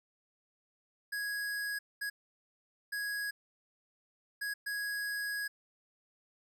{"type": "tone bursts at uneven times", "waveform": "square", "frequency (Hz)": 1661.2, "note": "G#6", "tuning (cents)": 0, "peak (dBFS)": -35, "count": 5, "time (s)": [[1.12, 1.79], [2.01, 2.1], [2.92, 3.31], [4.41, 4.54], [4.66, 5.48]], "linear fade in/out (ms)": 10, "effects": []}